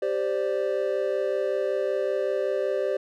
triangle chord, G suspended fourth, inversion none, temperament just, 392 / 522.7 / 588 Hz, G4 / C5 / D5, 0 / -2 / +2 cents, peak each -26 dBFS, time 0.02-2.97 s, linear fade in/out 5 ms, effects none

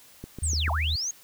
click train, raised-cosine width 3 ms, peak -24 dBFS, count 4, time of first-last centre 0.24-0.68 s, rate 6.82 Hz
sine tone, 77.78 Hz, D#2, in tune, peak -25 dBFS, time 0.42-0.96 s, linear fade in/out 5 ms
sine linear two-way sweep, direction down then up, 8870 to 628 to 6710 Hz, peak -27 dBFS, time 0.43-1.11 s, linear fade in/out 5 ms, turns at 0.71 s
effects white hiss -53 dBFS RMS until 1.23 s

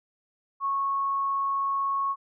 sine tone, 1101 Hz, C#6, 12 cents flat, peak -24 dBFS, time 0.6-2.16 s, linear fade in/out 50 ms, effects none

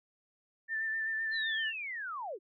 sine tone with vibrato, 1780 Hz, A6, 20 cents sharp, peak -31 dBFS, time 0.68-1.73 s, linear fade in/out 50 ms, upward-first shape sine, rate 7.8 Hz, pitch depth 25 cents each way
sine linear sweep, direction down, 4200 to 326.1 Hz, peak -36 dBFS, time 1.31-2.39 s, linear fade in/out 50 ms
effects MP3 96 kbps

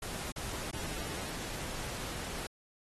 pink noise with dropouts, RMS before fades -40 dBFS, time 0.02-2.47 s, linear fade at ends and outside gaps 5 ms, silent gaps 0.321-0.36 / 0.713-0.729 s, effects AAC 32 kbps

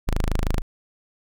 sawtooth tone, 26.4 Hz, G#0, 29 cents sharp, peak -16 dBFS, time 0.07-0.62 s, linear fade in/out 10 ms, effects none

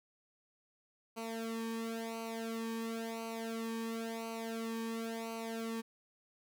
sawtooth tone with flanger, 226.8 Hz, A#3, 47 cents flat, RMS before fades -40 dBFS, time 1.16-5.82 s, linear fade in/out 20 ms, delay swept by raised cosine 0.57 to 1.44 ms, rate 0.96 Hz, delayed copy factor -0.9, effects none

